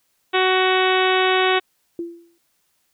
harmonic tone, 373.3 Hz, F#4, 15 cents sharp, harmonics 1 / 2 / 3 / 4 / 5 / 6 / 7 / 8 / 9 / 10, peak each -19 / -22 / -24 / -25 / -26 / -27 / -27 / -28 / -29 / -29 dBFS, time 0.33-1.6 s, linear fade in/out 20 ms
sine tone with exponential decay, 340 Hz, F4, 46 cents flat, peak -22 dBFS, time 1.99-2.38 s, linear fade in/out 2 ms, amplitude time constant 83 ms
effects white hiss -67 dBFS RMS until 2.93 s

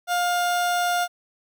30% pulse tone, 707 Hz, F5, 21 cents sharp, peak -18 dBFS, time 0.07-1.08 s, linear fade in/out 50 ms, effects none

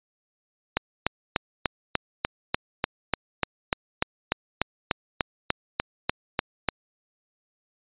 click train, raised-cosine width 0.3 ms, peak -5 dBFS, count 21, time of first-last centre 0.77-6.687 s, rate 3.38 Hz, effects resampled to 8000 Hz

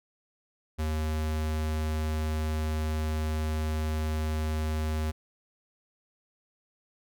square tone, 77.78 Hz, D#2, in tune, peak -28 dBFS, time 0.78-5.12 s, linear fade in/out 20 ms, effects none

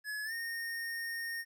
square tone with pitch glide, 1700 to 1843.2 Hz, G#6 to A#6, +40 to -20 cents, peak -37 dBFS, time 0.04-1.45 s, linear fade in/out 50 ms, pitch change +140 cents, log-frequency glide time 0.24-0.33 s, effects 13-bit

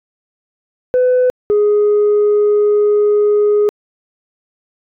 sine tone pair in turn, 503 / 416.1 Hz, B4 / G#4, +32 / +3 cents, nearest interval minor third, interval 329 cents, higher first, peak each -7 dBFS, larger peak neither, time 0.94-1.3 / 1.5-3.69 s, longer second, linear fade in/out 0 ms, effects tanh soft clip ceiling -7 dBFS

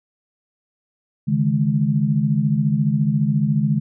sine tone cluster, 141.2 / 155.5 / 210.5 Hz, C#3 / D#3 / G#3, +32 / -1 / +24 cents, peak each -20 dBFS, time 1.27-3.8 s, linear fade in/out 20 ms, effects none

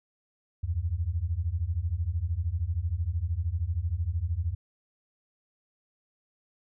sine beating tone pair, 77.78 / 90.78 Hz, D#2 / F#2, 0 / -32 cents, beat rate 13 Hz, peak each -30 / -29 dBFS, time 0.63-4.55 s, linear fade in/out 10 ms, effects none

